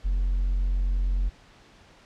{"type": "tone with hard clipping", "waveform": "triangle", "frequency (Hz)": 45, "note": "F#1", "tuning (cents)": -47, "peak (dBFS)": -22, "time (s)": [0.04, 1.3], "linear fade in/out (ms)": 20, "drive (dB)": 4, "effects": ["pink hiss -54 dBFS RMS until 2.05 s", "low-pass 5000 Hz 12 dB/octave"]}